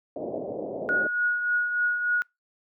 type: low-pass noise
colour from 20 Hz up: white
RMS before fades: -30 dBFS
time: 0.16-1.07 s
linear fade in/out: 2 ms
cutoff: 650 Hz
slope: 48 dB/octave
type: tone with tremolo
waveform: sine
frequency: 1451 Hz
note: F#6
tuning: 34 cents flat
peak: -20 dBFS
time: 0.89-2.22 s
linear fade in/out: 0 ms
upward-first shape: triangle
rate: 3.4 Hz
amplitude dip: 55%
effects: noise-tail reverb RT60 0.2 s tail -26 dB re dry + high-pass 300 Hz 12 dB/octave